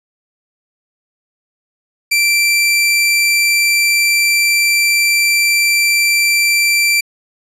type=tone; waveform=sawtooth; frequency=2347 Hz; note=D7; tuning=2 cents flat; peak=-7 dBFS; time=2.11-7.01 s; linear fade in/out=10 ms; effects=resampled to 32000 Hz